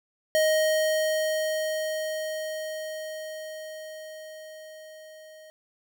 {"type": "tone with level ramp", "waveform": "square", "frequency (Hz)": 625, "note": "D#5", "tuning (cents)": 8, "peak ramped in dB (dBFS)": [-20, -47], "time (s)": [0.35, 5.5], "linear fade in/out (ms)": 0, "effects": []}